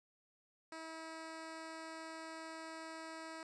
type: tone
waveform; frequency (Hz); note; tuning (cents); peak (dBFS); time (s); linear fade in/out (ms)
10% pulse; 322.4; E4; -38; -38; 0.72-3.43; 2
effects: resampled to 22050 Hz